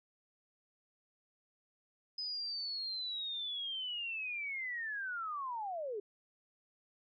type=linear sweep; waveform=sine; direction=down; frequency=5050 to 390 Hz; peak=-37 dBFS; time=2.18-6 s; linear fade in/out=5 ms; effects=none